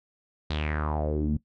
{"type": "tone with low-pass filter sweep", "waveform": "sawtooth", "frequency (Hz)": 76, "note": "D#2", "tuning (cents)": -40, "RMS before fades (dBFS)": -28, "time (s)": [0.5, 1.37], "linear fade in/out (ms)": 5, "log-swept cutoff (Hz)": [4100, 190], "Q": 4.9, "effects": ["noise-tail reverb RT60 0.1 s tail -18 dB re dry"]}